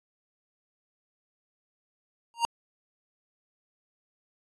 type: tone with exponential growth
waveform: square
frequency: 932.3 Hz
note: A#5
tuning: in tune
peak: -19 dBFS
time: 2.34-2.45 s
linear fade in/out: 0 ms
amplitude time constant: 23 ms
effects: resampled to 22050 Hz